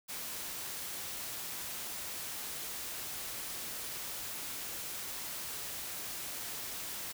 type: noise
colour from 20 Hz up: white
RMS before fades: -41 dBFS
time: 0.08-7.13 s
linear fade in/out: 20 ms
effects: none